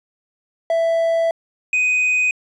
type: tone pair in turn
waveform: triangle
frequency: 662 / 2499 Hz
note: E5 / D#7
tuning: +7 / +7 cents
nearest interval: octave + major seventh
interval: 2300 cents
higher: second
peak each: -13 dBFS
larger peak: neither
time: 0.7-1.31 / 1.73-2.31 s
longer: first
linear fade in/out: 2 ms
effects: resampled to 24000 Hz + 9-bit